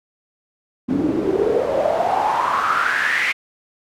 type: noise with band-pass filter sweep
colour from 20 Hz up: pink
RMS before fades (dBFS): -19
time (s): 0.88-3.33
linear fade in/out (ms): 20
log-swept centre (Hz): 260 to 2200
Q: 6.8
effects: none